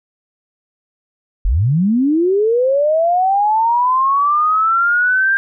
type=linear sweep; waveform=sine; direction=up; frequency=35.81 to 1600 Hz; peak=-11 dBFS; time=1.45-5.37 s; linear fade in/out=0 ms; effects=none